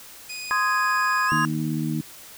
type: tone with pitch glide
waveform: 20% pulse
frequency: 2485 to 2805 Hz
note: D#7 to F7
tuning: -3 to +7 cents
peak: -27 dBFS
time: 0.29-1.46 s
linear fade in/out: 10 ms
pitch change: +210 cents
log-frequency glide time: 1.27-1.32 s
type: chord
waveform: sine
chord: Ab major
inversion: first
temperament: just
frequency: 1038.3 / 1245.9 / 1661.2 Hz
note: C6 / Eb6 / Ab6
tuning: -14 / +2 / 0 cents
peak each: -24 / -25 / -23 dBFS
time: 0.51-1.45 s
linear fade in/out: 0 ms
type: harmonic tone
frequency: 77.78 Hz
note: D#2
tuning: in tune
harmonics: 2 / 3 / 4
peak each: -26 / -28 / -29 dBFS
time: 1.32-2.01 s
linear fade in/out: 0 ms
effects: white hiss -44 dBFS RMS until 2.37 s